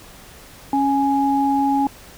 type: tone pair together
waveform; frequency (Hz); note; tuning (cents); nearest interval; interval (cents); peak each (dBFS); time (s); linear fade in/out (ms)
sine; 275.9 / 833; C#4 / G#5; -8 / +5; octave + perfect fifth; 1913; -18; 0.73-1.87; 2
effects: pink hiss -43 dBFS RMS until 2.17 s